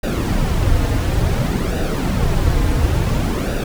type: noise with flanger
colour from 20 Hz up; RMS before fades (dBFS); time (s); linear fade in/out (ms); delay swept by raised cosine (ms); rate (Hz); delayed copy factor
brown; -17; 0.03-3.64; 5; 0.92 to 5.32; 0.57; -0.6
effects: none